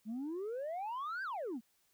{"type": "exponential two-way sweep", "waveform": "sine", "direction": "up then down", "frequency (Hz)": [206.2, 1614, 206.2], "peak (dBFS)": -35, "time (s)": [0.05, 1.61], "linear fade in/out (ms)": 50, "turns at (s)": 1.23, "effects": ["tanh soft clip ceiling -36 dBFS", "white hiss -74 dBFS RMS until 1.93 s"]}